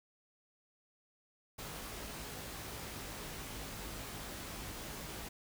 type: noise with comb filter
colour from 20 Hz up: pink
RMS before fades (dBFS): -45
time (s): 1.58-5.29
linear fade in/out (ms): 10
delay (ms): 19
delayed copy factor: +0.55
effects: none